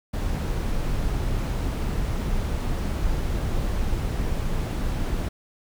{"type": "noise", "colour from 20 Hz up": "brown", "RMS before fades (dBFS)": -25, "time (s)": [0.13, 5.29], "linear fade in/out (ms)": 10, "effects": []}